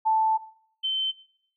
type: tone pair in turn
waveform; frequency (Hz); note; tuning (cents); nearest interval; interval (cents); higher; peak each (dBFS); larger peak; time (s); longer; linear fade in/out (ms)
sine; 880 / 3085; A5 / G7; 0 / -28; octave + minor seventh; 2172; second; -19 / -23; first; 0.05-0.38 / 0.83-1.12; first; 20
effects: noise-tail reverb RT60 0.6 s tail -17 dB re dry